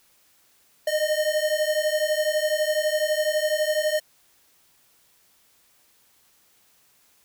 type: beating tone pair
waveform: square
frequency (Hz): 607 / 619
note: D#5 / D#5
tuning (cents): -43 / -9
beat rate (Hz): 12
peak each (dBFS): -25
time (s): 0.87-4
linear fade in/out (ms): 5
effects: white hiss -61 dBFS RMS until 7.24 s